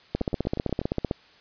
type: two click trains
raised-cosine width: 2 ms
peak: -18 / -11 dBFS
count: 6 / 16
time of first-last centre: 0.21-0.815 / 0.15-1.112 s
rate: 8.26 / 15.6 Hz
effects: white hiss -55 dBFS RMS until 1.4 s + resampled to 11025 Hz